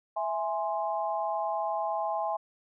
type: chord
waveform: sine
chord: E augmented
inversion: none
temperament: equal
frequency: 659.3 / 830.6 / 1046.5 Hz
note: E5 / G#5 / B#5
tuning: 0 / 0 / 0 cents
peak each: -32 / -31 / -35 dBFS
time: 0.16-2.37 s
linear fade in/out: 10 ms
effects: none